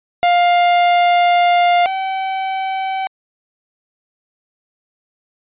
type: tone pair in turn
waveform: 45% pulse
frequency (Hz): 703 / 766.3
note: F5 / G5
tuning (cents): +11 / -40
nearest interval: minor second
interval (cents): 149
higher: second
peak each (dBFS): -10 / -18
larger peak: first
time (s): 0.23-1.86 / 1.86-3.07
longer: first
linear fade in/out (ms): 0
effects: resampled to 8000 Hz